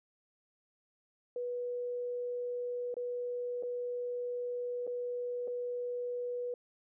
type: tone with dropouts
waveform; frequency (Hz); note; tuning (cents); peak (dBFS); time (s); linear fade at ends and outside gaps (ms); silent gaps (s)
sine; 488.8; B4; -18; -34; 1.36-6.54; 2; 2.942-2.967 / 3.626-3.633 / 4.868-4.875 / 5.475-5.479
effects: none